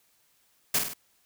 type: noise with echo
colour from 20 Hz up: white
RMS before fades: -24 dBFS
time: 0.74-0.79 s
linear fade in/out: 5 ms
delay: 49 ms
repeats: 3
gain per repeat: -5 dB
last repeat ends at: 0.937 s
effects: white hiss -67 dBFS RMS until 1.25 s